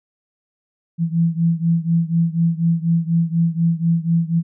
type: beating tone pair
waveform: sine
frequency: 165.5 / 169.6 Hz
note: E3 / E3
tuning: +7 / +50 cents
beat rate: 4.1 Hz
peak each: -17 / -19 dBFS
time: 0.98-4.43 s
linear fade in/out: 50 ms
effects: none